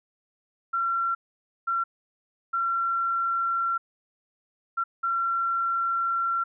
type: tone bursts at uneven times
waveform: sine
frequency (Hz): 1363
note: F6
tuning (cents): -43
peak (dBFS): -23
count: 5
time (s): 0.73-1.15 / 1.67-1.84 / 2.53-3.78 / 4.77-4.84 / 5.03-6.44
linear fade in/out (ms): 10
effects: none